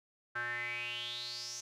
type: tone with band-pass filter sweep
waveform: square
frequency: 120 Hz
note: B2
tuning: 49 cents flat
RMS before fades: -40 dBFS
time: 0.35-1.61 s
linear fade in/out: 10 ms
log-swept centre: 1500 to 6200 Hz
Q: 8
effects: none